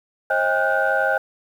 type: tone cluster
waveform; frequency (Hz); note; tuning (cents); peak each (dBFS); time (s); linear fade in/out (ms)
sine; 535 / 634 / 802 / 1444 / 1536; C5 / D#5 / G5 / F#6 / G6; +38 / +32 / +39 / -43 / -36; -23; 0.3-1.18; 5
effects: tanh soft clip ceiling -8 dBFS + 8-bit